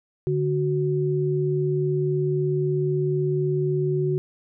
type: tone pair together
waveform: sine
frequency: 146.16 / 370 Hz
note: D3 / F#4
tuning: -8 / 0 cents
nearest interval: octave + major third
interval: 1608 cents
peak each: -23 dBFS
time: 0.27-4.18 s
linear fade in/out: 0 ms
effects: none